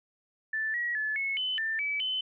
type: tone with pitch steps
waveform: sine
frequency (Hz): 1759 / 1913 / 1727 / 2192 / 3027 / 1784 / 2295 / 3041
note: A6 / A#6 / A6 / C#7 / F#7 / A6 / D7 / F#7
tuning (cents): -1 / +44 / -33 / -20 / +39 / +23 / -40 / +47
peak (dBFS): -28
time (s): 0.53-2.21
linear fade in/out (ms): 5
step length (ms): 210
effects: none